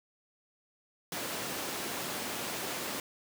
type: high-pass noise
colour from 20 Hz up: pink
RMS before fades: -37 dBFS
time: 1.12-3 s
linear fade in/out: 2 ms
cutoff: 230 Hz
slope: 12 dB/octave
effects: none